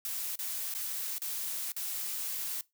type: noise with dropouts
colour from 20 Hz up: blue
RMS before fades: -36 dBFS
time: 0.05-2.61 s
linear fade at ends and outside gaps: 1 ms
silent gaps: 0.356-0.39 / 0.74-0.749 / 1.182-1.218 / 1.719-1.764 s
effects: noise-tail reverb RT60 0.2 s tail -21 dB re dry